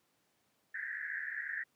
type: band-pass noise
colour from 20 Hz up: white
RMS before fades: -40 dBFS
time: 0.74-1.64 s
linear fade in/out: 10 ms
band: 1600 to 1900 Hz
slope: 96 dB/octave
effects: pink hiss -75 dBFS RMS until 1.75 s + high-pass 150 Hz 12 dB/octave